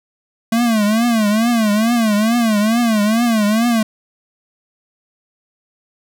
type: tone with vibrato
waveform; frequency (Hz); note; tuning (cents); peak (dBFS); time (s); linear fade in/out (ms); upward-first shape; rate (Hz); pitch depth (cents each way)
square; 222.2; A3; +17; -13; 0.52-3.83; 5; triangle; 2.3; 160
effects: none